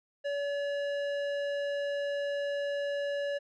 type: tone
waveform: square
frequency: 570 Hz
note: C#5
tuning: 48 cents sharp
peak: -31 dBFS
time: 0.24-3.39 s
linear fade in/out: 20 ms
effects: low-pass 3000 Hz 12 dB/octave